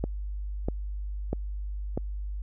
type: click train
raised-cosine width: 2 ms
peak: -15 dBFS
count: 4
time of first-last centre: 0.04-1.975 s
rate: 1.55 Hz
effects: added 50 Hz sine -31 dBFS peak until 2.42 s